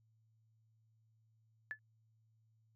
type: tone with exponential decay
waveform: sine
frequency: 1731 Hz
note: A6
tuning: 29 cents flat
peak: -35 dBFS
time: 1.71-1.79 s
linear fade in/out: 0 ms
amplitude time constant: 17 ms
effects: added 111 Hz sine -70 dBFS peak until 2.75 s